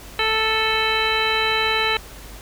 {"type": "harmonic tone with a mistuned harmonic", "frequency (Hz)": 440.6, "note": "A4", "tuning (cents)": 2, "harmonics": [1, 2, 3, 4, 5, 6, 7, 9], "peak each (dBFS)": [-26, -26, -26, -26, -26, -26, -26, -26], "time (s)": [0.19, 1.97], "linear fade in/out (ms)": 2, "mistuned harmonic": 6, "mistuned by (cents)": -19, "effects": ["added 50 Hz sine -41 dBFS peak until 2.41 s", "pink hiss -41 dBFS RMS until 2.41 s"]}